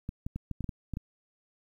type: clicks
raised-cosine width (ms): 5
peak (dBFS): -22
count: 9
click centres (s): 0.091 / 0.265 / 0.36 / 0.513 / 0.607 / 0.643 / 0.692 / 0.937 / 0.971
effects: 10-bit